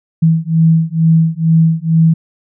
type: beating tone pair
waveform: sine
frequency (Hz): 161.5 / 163.7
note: E3 / E3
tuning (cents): -35 / -12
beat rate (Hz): 2.2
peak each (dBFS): -11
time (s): 0.22-2.14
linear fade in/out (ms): 10
effects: none